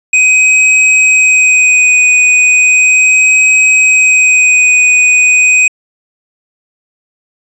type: tone with vibrato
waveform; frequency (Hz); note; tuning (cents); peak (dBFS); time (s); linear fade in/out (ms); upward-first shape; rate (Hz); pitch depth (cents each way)
square; 2509; D#7; +14; -5; 0.13-5.68; 5; sine; 0.36; 14
effects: resampled to 22050 Hz